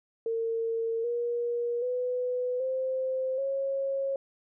sine tone with pitch steps, 455.4 / 476.4 / 498.3 / 521.3 / 545.3 Hz, A#4 / A#4 / B4 / C5 / C#5, -40 / +38 / +15 / -6 / -29 cents, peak -27 dBFS, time 0.26-4.16 s, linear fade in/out 2 ms, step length 780 ms, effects none

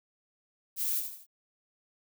violet noise with echo, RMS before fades -31 dBFS, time 0.76-1.03 s, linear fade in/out 50 ms, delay 79 ms, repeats 3, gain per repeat -7 dB, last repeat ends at 1.267 s, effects none

